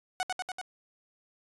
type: tone with echo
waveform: sawtooth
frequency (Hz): 740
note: F#5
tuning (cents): 0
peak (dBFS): -24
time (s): 0.2-0.23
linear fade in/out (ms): 0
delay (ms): 96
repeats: 4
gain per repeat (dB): -2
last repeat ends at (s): 0.614
effects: resampled to 24000 Hz